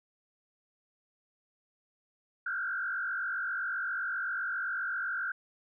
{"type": "tone with frequency modulation", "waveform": "sine", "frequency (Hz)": 1486, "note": "F#6", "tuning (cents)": 7, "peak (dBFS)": -31, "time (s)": [2.46, 5.32], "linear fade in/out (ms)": 5, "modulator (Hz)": 47.6, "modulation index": 2.2, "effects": []}